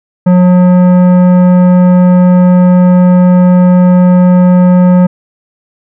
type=tone with tanh clipping; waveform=sine; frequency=180.4 Hz; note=F#3; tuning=44 cents flat; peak=-4 dBFS; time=0.26-5.07 s; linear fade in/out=10 ms; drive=13 dB; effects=none